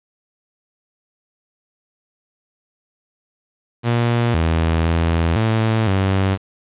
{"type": "tone with pitch steps", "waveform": "sawtooth", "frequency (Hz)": [118.5, 81.7, 83, 111.3, 96.2], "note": ["A#2", "E2", "E2", "A2", "G2"], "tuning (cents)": [29, -15, 12, 20, -32], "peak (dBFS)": -11, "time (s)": [3.83, 6.38], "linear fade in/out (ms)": 50, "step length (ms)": 510, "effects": ["resampled to 8000 Hz", "7-bit"]}